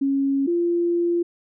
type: tone pair in turn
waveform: sine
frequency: 274.8 / 344.6 Hz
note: C#4 / F4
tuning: -15 / -23 cents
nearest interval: major third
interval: 392 cents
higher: second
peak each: -18 dBFS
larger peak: neither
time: 0.01-0.47 / 0.47-1.23 s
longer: second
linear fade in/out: 10 ms
effects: none